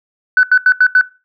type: tone bursts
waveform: sine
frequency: 1500 Hz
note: F#6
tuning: 23 cents sharp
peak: -4 dBFS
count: 5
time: 0.37-1.012 s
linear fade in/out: 2 ms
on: 62 ms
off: 83 ms
effects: noise-tail reverb RT60 0.3 s tail -20 dB re dry + tanh soft clip ceiling 0 dBFS